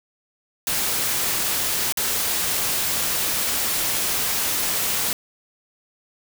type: noise with dropouts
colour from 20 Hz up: white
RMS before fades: -23 dBFS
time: 0.67-5.13 s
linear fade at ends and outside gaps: 1 ms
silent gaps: 1.924-1.972 s
effects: none